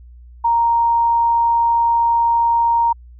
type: tone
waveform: sine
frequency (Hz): 932.3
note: A#5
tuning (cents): 0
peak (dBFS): -12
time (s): 0.44-2.93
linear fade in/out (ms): 10
effects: added 60 Hz sine -38 dBFS peak until 3.19 s